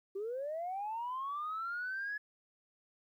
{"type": "linear sweep", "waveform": "sine", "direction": "up", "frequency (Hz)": [377.8, 1704], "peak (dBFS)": -35, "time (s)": [0.15, 2.18], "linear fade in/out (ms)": 10, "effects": ["tanh soft clip ceiling -32 dBFS", "12-bit"]}